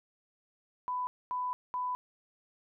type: tone bursts at uneven times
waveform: sine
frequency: 997 Hz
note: B5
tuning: 16 cents sharp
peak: -31 dBFS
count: 3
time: 0.88-1.07 / 1.31-1.53 / 1.74-1.95 s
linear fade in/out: 0 ms
effects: none